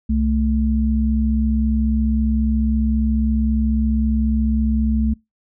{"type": "tone pair together", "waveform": "sine", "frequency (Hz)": [65.41, 220], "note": ["C2", "A3"], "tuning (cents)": [0, 0], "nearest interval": "octave + major sixth", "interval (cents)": 2100, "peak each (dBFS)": -18, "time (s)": [0.09, 5.14], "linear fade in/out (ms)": 10, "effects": ["noise-tail reverb RT60 0.2 s tail -25 dB re dry"]}